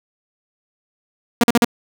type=tone bursts; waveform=sawtooth; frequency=236.7 Hz; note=A#3; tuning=27 cents sharp; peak=-6 dBFS; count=4; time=1.41-1.647 s; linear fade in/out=2 ms; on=27 ms; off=43 ms; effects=none